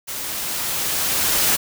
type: noise with level ramp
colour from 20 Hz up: white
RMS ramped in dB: -29 to -17 dBFS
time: 0.07-1.57 s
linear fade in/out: 20 ms
effects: none